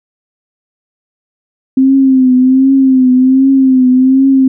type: tone with vibrato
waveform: sine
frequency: 261.6 Hz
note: C4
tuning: in tune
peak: -4 dBFS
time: 1.77-4.48 s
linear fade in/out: 5 ms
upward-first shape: triangle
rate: 1.3 Hz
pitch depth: 66 cents each way
effects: none